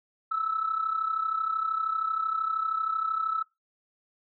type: tone with amplitude modulation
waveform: sine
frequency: 1308 Hz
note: E6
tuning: 14 cents flat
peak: -22 dBFS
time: 0.31-3.43 s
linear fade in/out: 10 ms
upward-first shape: sine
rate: 32.9 Hz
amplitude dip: 70%
effects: noise-tail reverb RT60 0.2 s tail -23 dB re dry + tanh soft clip ceiling -18 dBFS